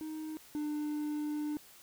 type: tone pair in turn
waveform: triangle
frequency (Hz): 311.9 / 299.1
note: D#4 / D4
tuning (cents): +4 / +32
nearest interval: minor second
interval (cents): 72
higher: first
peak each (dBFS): -36 / -31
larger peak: second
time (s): 0.01-0.37 / 0.55-1.57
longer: second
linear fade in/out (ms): 0
effects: white hiss -57 dBFS RMS until 1.82 s